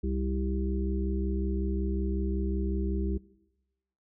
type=harmonic tone; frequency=65.41 Hz; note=C2; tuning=in tune; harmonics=1 / 3 / 5 / 6; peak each=-29 / -34 / -36 / -37 dBFS; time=0.03-3.18 s; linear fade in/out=10 ms; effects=noise-tail reverb RT60 1.0 s tail -21 dB re dry